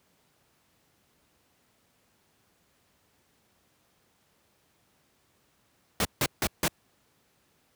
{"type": "noise bursts", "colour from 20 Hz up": "pink", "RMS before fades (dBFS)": -25, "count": 4, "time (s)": [6, 6.68], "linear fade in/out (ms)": 2, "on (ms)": 50, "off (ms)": 160, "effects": ["pink hiss -68 dBFS RMS until 7.75 s", "high-pass 80 Hz 12 dB/octave"]}